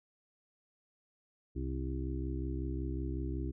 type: harmonic tone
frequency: 65.41 Hz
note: C2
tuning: in tune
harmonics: 1 / 2 / 4 / 5 / 6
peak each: -36 / -41 / -43 / -42 / -47 dBFS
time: 1.55-3.52 s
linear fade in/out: 20 ms
effects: none